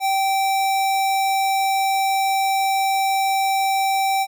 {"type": "tone", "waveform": "square", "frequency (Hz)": 777, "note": "G5", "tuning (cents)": -16, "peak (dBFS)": -18, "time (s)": [0, 4.27], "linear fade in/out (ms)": 50, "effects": []}